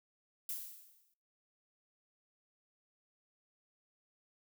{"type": "noise with exponential decay", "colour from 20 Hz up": "violet", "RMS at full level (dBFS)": -38, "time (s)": [0.49, 1.14], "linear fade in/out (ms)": 2, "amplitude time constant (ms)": 140, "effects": ["noise-tail reverb RT60 0.6 s tail -25 dB re dry"]}